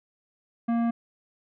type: tone with tanh clipping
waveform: sine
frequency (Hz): 233.1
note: A#3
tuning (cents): 0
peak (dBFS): -24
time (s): 0.68-0.91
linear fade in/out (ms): 10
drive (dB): 13
effects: none